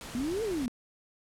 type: noise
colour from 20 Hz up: pink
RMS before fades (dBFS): -42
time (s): 0.01-0.66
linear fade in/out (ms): 0
type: exponential two-way sweep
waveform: sine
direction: up then down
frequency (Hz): 230 to 466.2 to 230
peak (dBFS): -29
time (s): 0.15-0.68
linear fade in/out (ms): 0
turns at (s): 0.43
effects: low-pass 11000 Hz 12 dB/octave